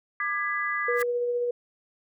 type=chord; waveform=sine; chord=G# diminished; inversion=second; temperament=just; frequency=1196.1 / 1661.2 / 1993.5 Hz; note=D6 / G#6 / B6; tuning=+31 / 0 / +16 cents; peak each=-30 dBFS; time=0.2-1.03 s; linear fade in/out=2 ms
type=tone with tremolo; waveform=sine; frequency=484 Hz; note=B4; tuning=35 cents flat; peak=-23 dBFS; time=0.88-1.51 s; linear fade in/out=5 ms; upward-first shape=sine; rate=15 Hz; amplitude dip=25%
type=noise with exponential growth; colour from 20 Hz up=white; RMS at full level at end=-34 dBFS; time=0.93-1.02 s; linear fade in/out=1 ms; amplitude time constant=19 ms
effects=none